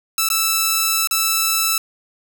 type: tone with dropouts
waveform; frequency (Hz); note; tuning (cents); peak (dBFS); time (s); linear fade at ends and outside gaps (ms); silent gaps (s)
5% pulse; 1318.5; E6; 0; -4; 0.18-1.78; 2; 0.288-0.301 / 1.073-1.11
effects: none